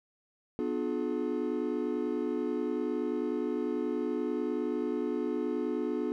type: chord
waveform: triangle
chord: B diminished seventh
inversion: none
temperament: just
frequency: 246.9 / 296.3 / 355.6 / 426.7 Hz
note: B3 / D4 / F4 / Ab4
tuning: 0 / +15 / +31 / +47 cents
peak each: -33 dBFS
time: 0.59-6.12 s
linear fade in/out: 0 ms
effects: none